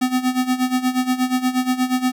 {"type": "tone with tremolo", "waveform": "square", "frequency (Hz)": 254, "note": "B3", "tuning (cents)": 49, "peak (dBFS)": -15, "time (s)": [0.01, 2.12], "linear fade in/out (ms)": 10, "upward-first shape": "sine", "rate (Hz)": 8.4, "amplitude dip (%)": 80, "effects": []}